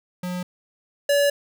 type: tone pair in turn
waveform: square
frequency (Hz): 179.9 / 571.1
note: F#3 / D5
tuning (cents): -48 / -49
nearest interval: octave + minor sixth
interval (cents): 1999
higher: second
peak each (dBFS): -27 / -17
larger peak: second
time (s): 0.23-0.43 / 1.09-1.3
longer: second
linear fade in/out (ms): 5
effects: none